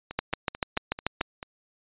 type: two click trains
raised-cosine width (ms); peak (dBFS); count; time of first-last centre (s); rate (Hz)
0.3; -20 / -9; 7 / 8; 0.11-1.429 / 0.19-1.212; 4.55 / 6.85
effects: resampled to 8000 Hz